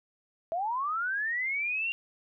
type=linear sweep; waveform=sine; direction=up; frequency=640 to 2794 Hz; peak=-28 dBFS; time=0.52-1.92 s; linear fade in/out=0 ms; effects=none